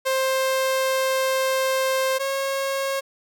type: tone pair in turn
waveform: sawtooth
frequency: 527 / 544.3 Hz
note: C5 / C#5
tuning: +12 / -32 cents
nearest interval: minor second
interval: 56 cents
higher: second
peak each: -16 / -19 dBFS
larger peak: first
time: 0.05-2.19 / 2.19-3.01 s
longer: first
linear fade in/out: 20 ms
effects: none